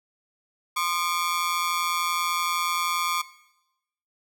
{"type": "ring-modulated tone", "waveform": "sawtooth", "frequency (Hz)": 1133, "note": "C#6", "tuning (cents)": 37, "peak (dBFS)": -17, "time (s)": [0.76, 3.22], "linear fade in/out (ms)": 10, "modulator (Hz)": 85.2, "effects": ["noise-tail reverb RT60 0.9 s tail -18 dB re dry"]}